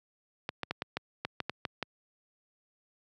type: clicks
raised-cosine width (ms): 0.3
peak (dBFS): -16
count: 10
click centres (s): 0.491 / 0.633 / 0.71 / 0.821 / 0.97 / 1.25 / 1.403 / 1.496 / 1.652 / 1.827
effects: high-pass 100 Hz 12 dB/octave